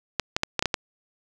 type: clicks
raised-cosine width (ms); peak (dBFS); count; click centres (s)
0.2; -5; 7; 0.197 / 0.365 / 0.434 / 0.593 / 0.625 / 0.657 / 0.742
effects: none